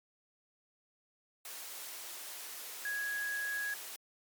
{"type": "tone in noise", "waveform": "sine", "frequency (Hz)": 1661.2, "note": "G#6", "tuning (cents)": 0, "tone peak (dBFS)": -34, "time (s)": [2.85, 3.74], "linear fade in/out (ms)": 2, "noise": "white", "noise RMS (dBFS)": -45, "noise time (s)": [1.45, 3.96], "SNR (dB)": 8, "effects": ["high-pass 400 Hz 12 dB/octave", "MP3 96 kbps"]}